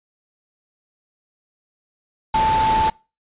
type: tone in noise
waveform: sine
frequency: 880 Hz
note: A5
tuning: in tune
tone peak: -15 dBFS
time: 2.34-2.9 s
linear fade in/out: 5 ms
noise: pink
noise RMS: -25 dBFS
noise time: 2.34-2.9 s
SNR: +7 dB
effects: noise-tail reverb RT60 0.3 s tail -24 dB re dry + resampled to 8000 Hz